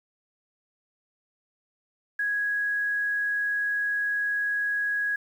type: tone with quantisation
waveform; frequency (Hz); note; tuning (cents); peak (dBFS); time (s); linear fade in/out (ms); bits
sine; 1661.2; G#6; 0; -24; 2.19-5.16; 5; 9
effects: none